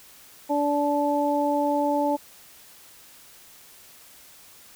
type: harmonic tone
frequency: 290 Hz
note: D4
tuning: 22 cents flat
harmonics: 1 / 2 / 3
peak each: -25 / -25 / -25 dBFS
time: 0.49-2.17 s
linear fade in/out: 20 ms
effects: white hiss -50 dBFS RMS until 4.75 s